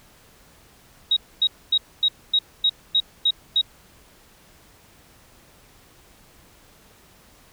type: tone bursts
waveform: sine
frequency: 3800 Hz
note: A#7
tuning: 33 cents sharp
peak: -15 dBFS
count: 9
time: 1.11-3.614 s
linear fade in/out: 5 ms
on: 56 ms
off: 250 ms
effects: pink hiss -53 dBFS RMS until 7.52 s

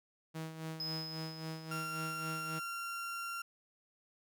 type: tone with tremolo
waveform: sawtooth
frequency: 160 Hz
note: D#3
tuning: 49 cents sharp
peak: -35 dBFS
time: 0.34-2.6 s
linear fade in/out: 20 ms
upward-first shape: sine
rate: 3.7 Hz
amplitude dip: 60%
type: tone with exponential decay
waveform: triangle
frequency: 5080 Hz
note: D#8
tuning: 35 cents sharp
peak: -35 dBFS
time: 0.8-2.51 s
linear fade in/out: 2 ms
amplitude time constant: 370 ms
type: tone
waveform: 35% pulse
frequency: 1378 Hz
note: F6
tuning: 24 cents flat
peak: -37 dBFS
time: 1.71-3.42 s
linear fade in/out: 5 ms
effects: none

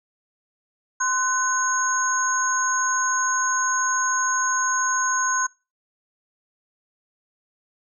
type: tone cluster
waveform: sine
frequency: 1038 / 1497 / 6550 Hz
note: C6 / F#6 / G#8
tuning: -14 / +20 / -25 cents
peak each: -24 dBFS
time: 1-5.47 s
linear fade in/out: 10 ms
effects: noise-tail reverb RT60 0.3 s tail -26 dB re dry

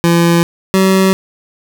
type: tone pair in turn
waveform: 25% pulse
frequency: 169.9 / 190.4 Hz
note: F3 / F#3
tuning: -47 / +50 cents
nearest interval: major second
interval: 197 cents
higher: second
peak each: -4 dBFS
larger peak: neither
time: 0.04-0.43 / 0.74-1.13 s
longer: neither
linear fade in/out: 0 ms
effects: 7-bit

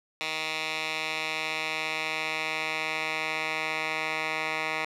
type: tone with band-pass filter sweep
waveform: 10% pulse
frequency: 157.3 Hz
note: D#3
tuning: 19 cents sharp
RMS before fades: -31 dBFS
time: 0.21-4.85 s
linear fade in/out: 0 ms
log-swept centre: 3000 to 2000 Hz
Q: 1.7
effects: none

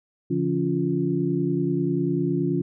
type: tone cluster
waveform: sine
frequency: 141.9 / 171.7 / 280.3 / 351 Hz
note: C#3 / F3 / C#4 / F4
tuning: +41 / -29 / +19 / +9 cents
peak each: -28 / -26 / -26 / -26 dBFS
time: 0.3-2.62 s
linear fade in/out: 10 ms
effects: none

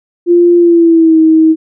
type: tone with pitch glide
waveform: sine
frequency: 347.5 to 318.7 Hz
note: F4 to D#4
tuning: -9 to +42 cents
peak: -3 dBFS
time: 0.26-1.56 s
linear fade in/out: 50 ms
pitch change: -149 cents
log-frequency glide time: 0.57-1.19 s
effects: none

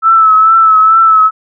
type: tone with vibrato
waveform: sine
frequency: 1310 Hz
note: E6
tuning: 11 cents flat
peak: -3 dBFS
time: 0.02-1.31 s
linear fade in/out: 50 ms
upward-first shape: triangle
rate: 2.3 Hz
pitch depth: 44 cents each way
effects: none

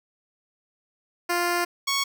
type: tone pair in turn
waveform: 10% pulse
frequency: 349.2 / 1108.6 Hz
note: F4 / C#6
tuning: 0 / 0 cents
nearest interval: octave + minor sixth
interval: 2000 cents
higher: second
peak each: -14 dBFS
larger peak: neither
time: 1.29-1.65 / 1.87-2.04 s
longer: first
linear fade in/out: 10 ms
effects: none

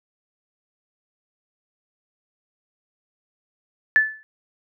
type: tone with exponential decay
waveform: sine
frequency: 1744 Hz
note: A6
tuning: 16 cents flat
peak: -9 dBFS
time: 3.96-4.23 s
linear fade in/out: 0 ms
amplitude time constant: 57 ms
effects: none

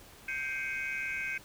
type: tone cluster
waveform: sine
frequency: 1568 / 2110 / 2249 / 2514 Hz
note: G6 / C7 / C#7 / D#7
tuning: 0 / +14 / +24 / +17 cents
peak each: -36 / -39 / -37 / -37 dBFS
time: 0.28-1.38 s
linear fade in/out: 5 ms
effects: tanh soft clip ceiling -27 dBFS + pink hiss -54 dBFS RMS until 1.44 s

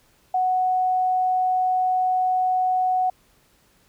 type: tone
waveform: sine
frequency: 740 Hz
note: F#5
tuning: in tune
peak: -18 dBFS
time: 0.34-3.1 s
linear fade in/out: 5 ms
effects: pink hiss -60 dBFS RMS until 3.88 s

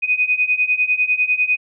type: beating tone pair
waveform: sine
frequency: 2489 / 2499 Hz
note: D#7 / D#7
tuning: 0 / +7 cents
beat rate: 10 Hz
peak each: -19 / -17 dBFS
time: 0.02-1.57 s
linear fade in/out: 20 ms
effects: none

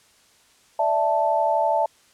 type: chord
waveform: sine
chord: D suspended second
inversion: none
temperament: equal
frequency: 587.3 / 659.3 / 880 Hz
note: D5 / E5 / A5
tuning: 0 / 0 / 0 cents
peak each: -25 / -22 / -21 dBFS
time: 0.79-1.86 s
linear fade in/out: 5 ms
effects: white hiss -57 dBFS RMS until 2.13 s + low-pass 9000 Hz 12 dB/octave

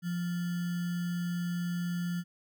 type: tone with sample-and-hold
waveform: sine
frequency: 174.61 Hz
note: F3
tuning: in tune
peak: -30 dBFS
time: 0.02-2.24 s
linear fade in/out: 50 ms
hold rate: 1575 Hz
effects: none

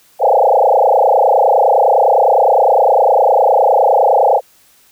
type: tone with frequency modulation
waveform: sine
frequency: 670 Hz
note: E5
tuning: 28 cents sharp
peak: -7 dBFS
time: 0.19-4.41 s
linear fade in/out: 50 ms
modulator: 29.8 Hz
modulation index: 6.2
effects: white hiss -50 dBFS RMS until 4.91 s

